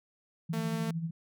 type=tone with tremolo; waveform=sine; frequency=164.81 Hz; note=E3; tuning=in tune; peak=-29 dBFS; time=0.49-1.11 s; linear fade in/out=10 ms; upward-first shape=sine; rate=13 Hz; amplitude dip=60%
type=tone; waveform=sawtooth; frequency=224.7 Hz; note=A3; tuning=37 cents sharp; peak=-30 dBFS; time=0.53-0.91 s; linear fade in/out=5 ms
effects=none